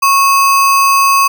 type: tone with sample-and-hold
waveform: sine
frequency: 1100 Hz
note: C#6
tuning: 14 cents flat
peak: -6 dBFS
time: 0.02-1.28 s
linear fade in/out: 10 ms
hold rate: 3675 Hz
effects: none